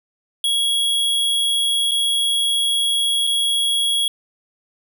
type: tone with dropouts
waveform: square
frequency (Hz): 3322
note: G#7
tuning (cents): 0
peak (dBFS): -17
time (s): 0.44-4.08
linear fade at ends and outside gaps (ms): 2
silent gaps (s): 1.911-1.916 / 3.269-3.272
effects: none